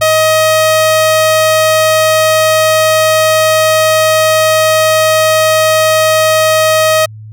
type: tone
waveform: sawtooth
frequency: 630 Hz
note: D#5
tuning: 21 cents sharp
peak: -3 dBFS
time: 0.01-7.06 s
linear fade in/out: 10 ms
effects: added 108 Hz sine -27 dBFS peak until 7.32 s